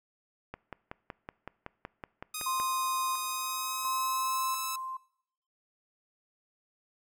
click train, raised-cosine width 0.5 ms, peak -24 dBFS, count 12, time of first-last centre 0.54-2.6 s, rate 5.34 Hz
5% pulse tone with pitch glide, 1244.5 to 1307.1 Hz, D#6 to E6, 0 to -15 cents, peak -23 dBFS, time 2.34-4.76 s, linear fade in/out 5 ms, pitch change +85 cents, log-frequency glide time 3.22-4.46 s
sine tone with tremolo, 1046.5 Hz, C6, in tune, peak -29 dBFS, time 2.46-4.97 s, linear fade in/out 5 ms, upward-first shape square, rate 0.72 Hz, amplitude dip 50%
effects noise-tail reverb RT60 0.7 s tail -22 dB re dry

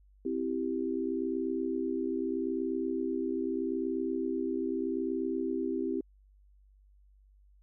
sine chord, C major, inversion none, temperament equal with one note detuned, 261.6 / 329.6 / 390.4 Hz, C4 / E4 / G4, 0 / 0 / -7 cents, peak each -34 dBFS, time 0.25-6.01 s, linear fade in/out 5 ms, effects added 49 Hz sine -58 dBFS peak until 7.62 s

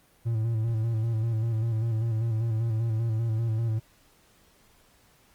triangle tone with vibrato, 112.8 Hz, A2, 44 cents sharp, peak -22 dBFS, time 0.25-3.8 s, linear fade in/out 20 ms, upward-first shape square, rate 5.1 Hz, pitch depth 44 cents each way, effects pink hiss -61 dBFS RMS until 5.34 s + Opus 32 kbps

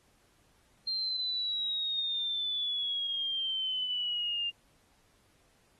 sine exponential sweep, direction down, 4186 to 2794 Hz, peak -30 dBFS, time 0.87-4.5 s, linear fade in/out 5 ms, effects pink hiss -68 dBFS RMS until 5.79 s + AAC 32 kbps

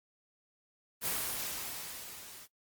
white noise with level ramp, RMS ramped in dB -32 to -51 dBFS, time 1.01-2.48 s, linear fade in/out 50 ms, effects noise-tail reverb RT60 0.1 s tail -19 dB re dry + Opus 24 kbps

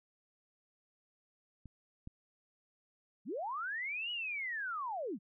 clicks, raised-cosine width 5 ms, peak -38 / -33 dBFS, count 2, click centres 1.657 / 2.074 s
sine linear two-way sweep, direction up then down, 155.56 to 2943 to 155.56 Hz, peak -36 dBFS, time 3.25-5.19 s, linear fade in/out 50 ms, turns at 4.11 s
effects none

